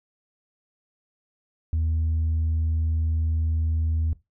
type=tone; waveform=sine; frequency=80 Hz; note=D#2; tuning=49 cents sharp; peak=-19 dBFS; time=1.73-4.13 s; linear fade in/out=0 ms; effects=noise-tail reverb RT60 0.2 s tail -19 dB re dry + tanh soft clip ceiling -19 dBFS